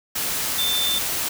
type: tone in noise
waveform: sine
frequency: 3559 Hz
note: A7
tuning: 19 cents sharp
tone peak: -21 dBFS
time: 0.58-0.99 s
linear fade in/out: 10 ms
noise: white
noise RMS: -25 dBFS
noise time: 0.15-1.29 s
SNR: +1 dB
effects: none